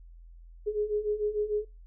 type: beating tone pair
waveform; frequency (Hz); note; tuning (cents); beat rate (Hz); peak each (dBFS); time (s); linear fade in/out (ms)
sine; 415.3 / 422; G#4 / G#4; 0 / +28; 6.7; -32 / -28; 0.66-1.65; 20
effects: noise-tail reverb RT60 0.3 s tail -25 dB re dry + added 42 Hz sine -47 dBFS peak until 1.86 s